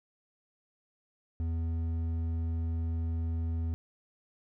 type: tone with hard clipping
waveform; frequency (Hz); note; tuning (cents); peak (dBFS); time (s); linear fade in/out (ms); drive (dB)
triangle; 82.41; E2; 0; -31; 1.4-3.74; 0; 10
effects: none